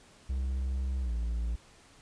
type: tone with pitch glide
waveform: triangle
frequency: 65.41 to 57.6 Hz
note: C2 to A#1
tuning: 0 to -20 cents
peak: -27 dBFS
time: 0.29-1.56 s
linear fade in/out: 10 ms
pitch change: -220 cents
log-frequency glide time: 1.01-1.12 s
effects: pink hiss -58 dBFS RMS until 2.01 s + resampled to 22050 Hz